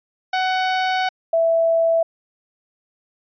sawtooth / sine tone pair in turn, 747 / 660.7 Hz, F#5 / E5, +16 / +4 cents, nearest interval major second, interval 212 cents, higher first, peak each -14 dBFS, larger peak neither, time 0.33-1.09 / 1.33-2.03 s, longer first, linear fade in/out 5 ms, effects resampled to 11025 Hz

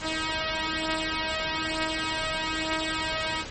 5% pulse beating tone pair, 316.9 / 318 Hz, D#4 / D#4, +32 / +38 cents, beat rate 1.1 Hz, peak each -18 / -19 dBFS, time 0.01-3.45 s, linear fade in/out 50 ms, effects pink hiss -38 dBFS RMS until 3.5 s + MP3 32 kbps

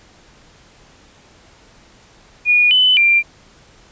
sine tone with pitch steps, 2447 / 3013 / 2375 Hz, D#7 / F#7 / D7, -29 / +31 / +19 cents, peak -9 dBFS, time 2.45-3.23 s, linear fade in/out 50 ms, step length 260 ms, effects pink hiss -48 dBFS RMS until 3.91 s + resampled to 16000 Hz

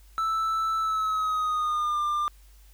triangle tone with pitch glide, 1318.5 to 1195.2 Hz, E6 to D6, 0 to +30 cents, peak -22 dBFS, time 0.18-2.28 s, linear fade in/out 0 ms, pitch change -170 cents, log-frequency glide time 0.79-2.01 s, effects added 50 Hz sine -50 dBFS peak until 2.73 s + white hiss -61 dBFS RMS until 2.73 s

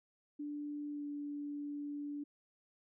sine tone with pitch glide, 293.2 to 290.2 Hz, D4 to D4, -3 to -21 cents, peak -39 dBFS, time 0.39-2.24 s, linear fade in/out 10 ms, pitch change -18 cents, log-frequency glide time 0.9-1.05 s, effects none

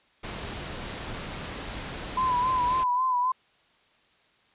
pink noise, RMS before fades -36 dBFS, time 0.23-2.84 s, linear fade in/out 10 ms
sine tone with vibrato, 1007 Hz, B5, 33 cents sharp, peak -22 dBFS, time 2.17-3.32 s, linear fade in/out 5 ms, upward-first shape sine, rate 3.7 Hz, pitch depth 53 cents each way
effects white hiss -63 dBFS RMS until 4.54 s + resampled to 8000 Hz

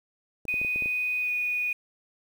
clicks, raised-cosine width 2 ms, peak -27 dBFS, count 7, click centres 0.453 / 0.541 / 0.615 / 0.648 / 0.76 / 0.823 / 0.859 s
sine tone with pitch glide, 2489 to 2469 Hz, D#7 to D#7, 0 to -14 cents, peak -25 dBFS, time 0.48-1.73 s, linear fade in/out 5 ms, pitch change -14 cents, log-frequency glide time 1.21-1.3 s
effects 8-bit

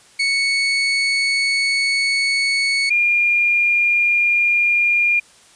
30% pulse / sine tone pair in turn, 2217 / 2411 Hz, C#7 / D7, 0 / +45 cents, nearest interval minor second, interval 145 cents, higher second, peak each -13 dBFS, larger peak neither, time 0.19-2.9 / 2.9-5.2 s, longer first, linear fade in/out 10 ms, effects white hiss -49 dBFS RMS until 5.55 s + resampled to 22050 Hz

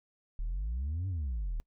sine exponential two-way sweep, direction up then down, 35.94 to 98 to 35.94 Hz, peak -29 dBFS, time 0.39-1.6 s, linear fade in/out 0 ms, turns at 1.08 s, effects noise-tail reverb RT60 0.1 s tail -26 dB re dry + tanh soft clip ceiling -30 dBFS

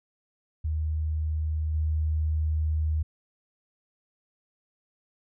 sine tone with level steps, 77.78 Hz, D#2, in tune, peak -25 / -23 dBFS, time 0.64-3.03 s, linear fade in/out 10 ms, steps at 1.74 s, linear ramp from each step 5 ms, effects none

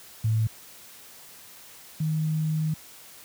sine tone pair in turn, 110.6 / 156.41 Hz, A2 / D#3, +9 / +9 cents, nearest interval tritone, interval 600 cents, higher second, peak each -20 / -23 dBFS, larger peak first, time 0.24-0.47 / 2-2.74 s, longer second, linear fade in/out 5 ms, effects white hiss -48 dBFS RMS until 3.24 s + high-pass 60 Hz 12 dB/octave

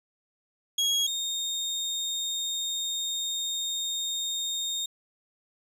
30% pulse tone pair in turn, 3304 / 3687 Hz, G#7 / A#7, -10 / -20 cents, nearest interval major second, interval 190 cents, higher second, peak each -20 / -26 dBFS, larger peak first, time 0.78-1.07 / 1.07-4.86 s, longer second, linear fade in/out 5 ms, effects resampled to 32000 Hz

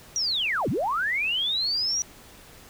sine linear two-way sweep, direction down then up, 5880 to 91 to 5880 Hz, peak -23 dBFS, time 0.16-2.02 s, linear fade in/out 0 ms, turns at 0.69 s, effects pink hiss -49 dBFS RMS until 2.69 s

